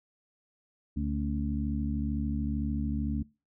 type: harmonic tone with a mistuned harmonic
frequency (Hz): 73.42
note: D2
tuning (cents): 0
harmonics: 1 / 2 / 3 / 4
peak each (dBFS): -32 / -36 / -33 / -36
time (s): 0.96-3.23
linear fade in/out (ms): 10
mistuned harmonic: 4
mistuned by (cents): -68
effects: noise-tail reverb RT60 0.3 s tail -23 dB re dry